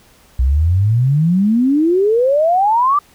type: exponential sweep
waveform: sine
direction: up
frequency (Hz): 60.8 to 1200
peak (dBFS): -10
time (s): 0.39-2.99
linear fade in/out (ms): 5
effects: pink hiss -49 dBFS RMS until 3.14 s